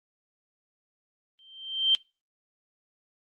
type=tone with exponential growth; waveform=sine; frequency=3136 Hz; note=G7; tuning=in tune; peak=-16 dBFS; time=1.39-1.95 s; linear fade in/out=0 ms; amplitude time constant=120 ms; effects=noise-tail reverb RT60 0.3 s tail -25 dB re dry + Opus 32 kbps